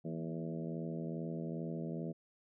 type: harmonic tone with a mistuned harmonic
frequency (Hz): 82.41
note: E2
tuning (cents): 0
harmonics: 2 / 3 / 4 / 5 / 6 / 7 / 8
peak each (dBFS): -40 / -44 / -46 / -48 / -50 / -51 / -52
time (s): 0.04-2.13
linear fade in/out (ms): 20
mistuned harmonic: 3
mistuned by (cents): -68
effects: none